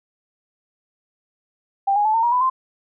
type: tone with pitch steps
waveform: sine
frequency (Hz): 790 / 827.4 / 866.5 / 907.5 / 950.4 / 995.3 / 1042.4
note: G5 / G#5 / A5 / A#5 / A#5 / B5 / C6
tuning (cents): +13 / -7 / -27 / -47 / +33 / +13 / -7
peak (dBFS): -15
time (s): 1.87-2.5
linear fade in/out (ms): 10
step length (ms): 90
effects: none